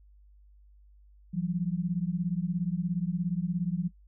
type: beating tone pair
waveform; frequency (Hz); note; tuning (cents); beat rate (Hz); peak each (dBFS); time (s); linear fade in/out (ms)
sine; 168.3 / 185.3; E3 / F#3; +36 / +3; 17; -30; 1.33-3.89; 20
effects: noise-tail reverb RT60 0.1 s tail -19 dB re dry + added 50 Hz sine -54 dBFS peak until 4.07 s